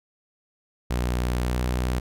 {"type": "tone with pitch glide", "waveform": "sawtooth", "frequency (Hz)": [61, 62.03], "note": ["B1", "B1"], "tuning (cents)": [-21, 8], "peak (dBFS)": -19, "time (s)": [0.9, 2], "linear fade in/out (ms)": 10, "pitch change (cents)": 29, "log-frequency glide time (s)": [1.39, 1.62], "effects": []}